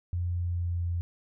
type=tone with pitch glide; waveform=sine; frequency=87.8 to 86.39 Hz; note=F2 to F2; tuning=+10 to -18 cents; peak=-27 dBFS; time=0.13-1.01 s; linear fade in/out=0 ms; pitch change=-28 cents; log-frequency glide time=0.29-0.87 s; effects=none